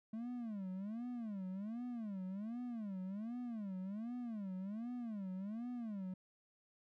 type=tone with vibrato; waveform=triangle; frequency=213.9 Hz; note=A3; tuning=49 cents flat; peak=-39 dBFS; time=0.13-6.14 s; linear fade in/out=5 ms; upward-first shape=sine; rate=1.3 Hz; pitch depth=250 cents each way; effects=none